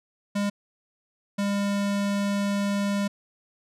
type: tone pair in turn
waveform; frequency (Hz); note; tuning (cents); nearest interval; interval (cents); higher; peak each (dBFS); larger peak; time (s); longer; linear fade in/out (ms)
square; 202.7 / 201.2; G#3 / G3; -42 / +45; unison; 13; first; -24; neither; 0.35-0.5 / 1.38-3.08; second; 10
effects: low-pass 10000 Hz 12 dB/octave